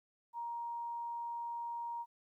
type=tone; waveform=sine; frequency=940 Hz; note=A#5; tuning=14 cents sharp; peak=-38 dBFS; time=0.33-2.06 s; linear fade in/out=50 ms; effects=13-bit